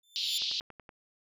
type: tone with exponential growth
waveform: sawtooth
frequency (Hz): 3546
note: A7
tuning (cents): +13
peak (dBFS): -26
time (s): 0.03-0.38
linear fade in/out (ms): 5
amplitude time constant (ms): 74
type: band-pass noise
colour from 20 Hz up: white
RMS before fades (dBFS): -33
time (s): 0.16-0.6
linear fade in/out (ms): 0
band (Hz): 3000 to 4800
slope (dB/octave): 48
type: click train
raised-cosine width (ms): 0.5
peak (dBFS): -33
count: 6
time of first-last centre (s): 0.42-0.892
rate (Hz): 10.6
effects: none